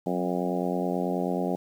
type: harmonic tone with a mistuned harmonic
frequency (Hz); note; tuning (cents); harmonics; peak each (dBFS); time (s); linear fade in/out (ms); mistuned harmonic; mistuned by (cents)
89.3; F2; +39; 2 / 3 / 4 / 5 / 6 / 7 / 8 / 9; -30 / -32 / -33 / -34 / -35 / -35 / -36 / -37; 0.06-1.56; 5; 2; +32
effects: 9-bit